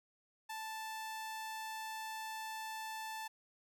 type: tone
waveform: sawtooth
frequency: 880 Hz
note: A5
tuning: in tune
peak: -38 dBFS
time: 0.49-3.28 s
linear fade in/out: 10 ms
effects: none